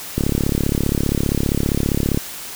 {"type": "click train", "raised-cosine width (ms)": 3, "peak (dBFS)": -5, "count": 71, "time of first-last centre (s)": [0.18, 2.174], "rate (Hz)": 35.1, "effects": ["white hiss -32 dBFS RMS until 2.55 s"]}